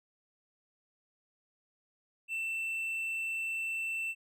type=tone; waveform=triangle; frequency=2675 Hz; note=E7; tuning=25 cents sharp; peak=-31 dBFS; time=2.28-4.15 s; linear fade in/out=50 ms; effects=none